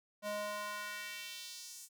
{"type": "tone with high-pass filter sweep", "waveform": "square", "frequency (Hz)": 207.7, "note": "G#3", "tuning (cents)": 0, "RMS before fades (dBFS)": -43, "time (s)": [0.22, 1.89], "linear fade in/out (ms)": 50, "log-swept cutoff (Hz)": [470, 7900], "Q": 1.6, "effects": []}